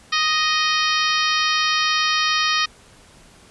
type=harmonic tone; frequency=622.3 Hz; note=D#5; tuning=in tune; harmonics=2 / 3 / 4 / 5 / 6 / 7 / 8 / 9; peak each=-22 / -24 / -25 / -26 / -27 / -27 / -28 / -29 dBFS; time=0.12-2.66 s; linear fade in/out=10 ms; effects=pink hiss -49 dBFS RMS until 3.5 s + resampled to 24000 Hz